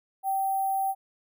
sine tone with sample-and-hold, 776 Hz, G5, 18 cents flat, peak -24 dBFS, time 0.23-0.95 s, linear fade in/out 50 ms, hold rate 11025 Hz, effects none

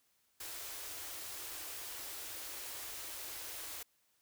white band-stop noise, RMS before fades -45 dBFS, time 0.4-3.83 s, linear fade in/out 5 ms, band 120 to 280 Hz, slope 96 dB/octave, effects white hiss -75 dBFS RMS until 4.21 s

